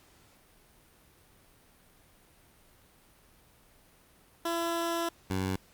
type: tone pair in turn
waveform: 15% pulse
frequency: 336.8 / 94.51 Hz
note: E4 / F#2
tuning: +37 / +37 cents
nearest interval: octave + minor seventh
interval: 2200 cents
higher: first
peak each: -23 dBFS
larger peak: neither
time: 4.45-5.09 / 5.3-5.56 s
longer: first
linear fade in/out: 5 ms
effects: pink hiss -61 dBFS RMS until 5.73 s + Opus 48 kbps